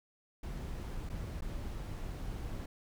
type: noise with dropouts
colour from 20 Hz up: brown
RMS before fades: -40 dBFS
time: 0.43-2.66 s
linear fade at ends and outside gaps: 5 ms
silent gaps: 1.092-1.098 / 1.409-1.42 s
effects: none